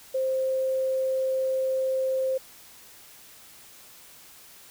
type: tone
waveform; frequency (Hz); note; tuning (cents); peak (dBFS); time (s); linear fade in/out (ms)
sine; 525; C5; +6; -23; 0.14-2.38; 10
effects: white hiss -50 dBFS RMS until 4.7 s